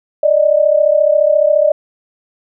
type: tone pair together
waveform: sine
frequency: 584 / 618.4 Hz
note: D5 / D#5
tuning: -10 / -11 cents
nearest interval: minor second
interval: 99 cents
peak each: -11 dBFS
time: 0.23-1.72 s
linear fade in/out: 5 ms
effects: none